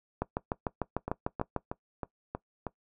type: two click trains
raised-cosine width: 1 ms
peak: -15 / -20 dBFS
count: 10 / 6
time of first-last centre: 0.22-1.563 / 1.08-2.667 s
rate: 6.7 / 3.15 Hz
effects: noise-tail reverb RT60 0.1 s tail -20 dB re dry